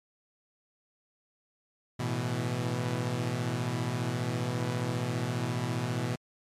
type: chord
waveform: sawtooth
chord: A suspended second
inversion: none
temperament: equal with one note detuned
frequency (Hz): 108.67 / 123.47 / 164.81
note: A2 / B2 / E3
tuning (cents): -21 / 0 / 0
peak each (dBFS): -32 / -27 / -32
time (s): 1.99-6.16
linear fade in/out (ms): 10
effects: low-pass 10000 Hz 12 dB/octave + MP3 96 kbps